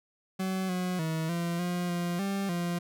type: tone with pitch steps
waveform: 40% pulse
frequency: 188.5 / 181.7 / 160.3 / 171 / 177 / 174.2 / 197 / 173.6 Hz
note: F#3 / F#3 / E3 / F3 / F3 / F3 / G3 / F3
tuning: +32 / -31 / -48 / -36 / +23 / -4 / +9 / -10 cents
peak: -28 dBFS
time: 0.39-2.79 s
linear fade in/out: 10 ms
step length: 300 ms
effects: none